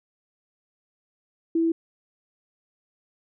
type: tone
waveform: sine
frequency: 329.6 Hz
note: E4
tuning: in tune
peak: -19 dBFS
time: 1.55-1.72 s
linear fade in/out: 5 ms
effects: none